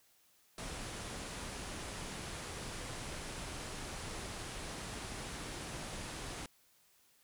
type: low-pass noise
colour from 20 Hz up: pink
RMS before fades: -44 dBFS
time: 0.58-6.46 s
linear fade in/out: 2 ms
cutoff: 11000 Hz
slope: 96 dB/octave
effects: white hiss -69 dBFS RMS until 7.23 s